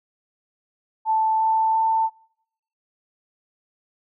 sine tone with pitch steps, 880 / 885.6 / 891.3 Hz, A5 / A5 / A5, 0 / +11 / +22 cents, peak -17 dBFS, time 1.05-2.1 s, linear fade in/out 50 ms, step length 350 ms, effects noise-tail reverb RT60 0.7 s tail -22 dB re dry

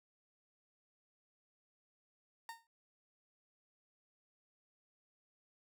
30% pulse tone with exponential decay, 918 Hz, A#5, 27 cents flat, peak -39 dBFS, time 2.49-2.67 s, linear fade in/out 1 ms, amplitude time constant 37 ms, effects none

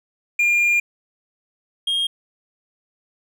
triangle tone pair in turn, 2407 / 3238 Hz, D7 / G#7, +42 / -45 cents, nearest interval perfect fourth, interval 513 cents, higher second, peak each -13 / -17 dBFS, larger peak first, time 0.39-0.8 / 1.87-2.07 s, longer first, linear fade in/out 5 ms, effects none

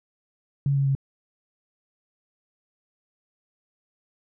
sine tone with pitch steps, 140 / 138.23 / 136.49 Hz, C#3 / C#3 / C#3, +18 / -5 / -26 cents, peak -19 dBFS, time 0.66-0.951 s, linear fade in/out 2 ms, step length 97 ms, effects none

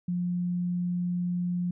sine tone, 177.1 Hz, F3, 24 cents sharp, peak -26 dBFS, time 0.08-1.71 s, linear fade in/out 5 ms, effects none

